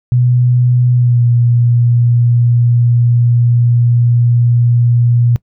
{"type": "tone with pitch glide", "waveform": "sine", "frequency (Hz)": [123.47, 119.75], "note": ["B2", "A#2"], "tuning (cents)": [0, 47], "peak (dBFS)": -7, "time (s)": [0.12, 5.36], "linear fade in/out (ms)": 0, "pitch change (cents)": -53, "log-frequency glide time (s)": [0.94, 1.23], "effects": ["noise-tail reverb RT60 0.1 s tail -21 dB re dry"]}